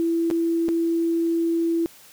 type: tone with dropouts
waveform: sine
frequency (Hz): 333.4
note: E4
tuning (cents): +20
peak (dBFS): -19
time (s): 0-1.86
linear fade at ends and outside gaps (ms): 0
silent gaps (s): 0.302-0.311 / 0.684-0.689
effects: white hiss -49 dBFS RMS until 2.12 s